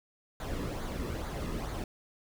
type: noise with flanger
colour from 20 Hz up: brown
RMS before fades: -36 dBFS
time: 0.4-1.84 s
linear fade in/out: 2 ms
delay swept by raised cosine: 0.36 to 1.36 ms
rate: 2.3 Hz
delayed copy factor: -0.55
effects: none